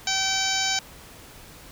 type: harmonic tone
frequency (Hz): 770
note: G5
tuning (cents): -31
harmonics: 1 / 2 / 3 / 4 / 5 / 6 / 7 / 8 / 9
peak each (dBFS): -31 / -31 / -31 / -31 / -31 / -31 / -31 / -31 / -31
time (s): 0.07-0.79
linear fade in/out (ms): 2
effects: pink hiss -46 dBFS RMS until 1.71 s